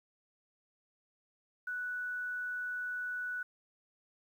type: tone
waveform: sine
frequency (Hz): 1480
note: F#6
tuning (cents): 0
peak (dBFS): -35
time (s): 1.67-3.43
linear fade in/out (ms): 5
effects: 11-bit